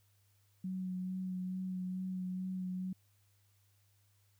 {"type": "tone with vibrato", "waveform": "sine", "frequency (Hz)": 185, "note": "F#3", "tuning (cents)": 0, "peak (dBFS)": -36, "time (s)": [0.64, 2.93], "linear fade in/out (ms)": 5, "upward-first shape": "sine", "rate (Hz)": 2.3, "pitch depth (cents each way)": 17, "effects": ["added 100 Hz sine -69 dBFS peak until 4.39 s", "white hiss -75 dBFS RMS until 4.39 s"]}